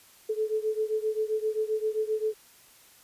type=beating tone pair; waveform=sine; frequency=430.8 / 438.4 Hz; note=A4 / A4; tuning=-37 / -6 cents; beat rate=7.6 Hz; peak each=-28 / -30 dBFS; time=0.29-2.34 s; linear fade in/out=10 ms; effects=white hiss -56 dBFS RMS until 3.03 s + resampled to 32000 Hz